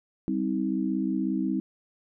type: chord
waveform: sine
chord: C minor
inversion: second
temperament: equal with one note detuned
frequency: 196 / 261.6 / 318.2 Hz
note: G3 / C4 / Eb4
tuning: 0 / 0 / +39 cents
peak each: -29 dBFS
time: 0.28-1.6 s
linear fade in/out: 0 ms
effects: none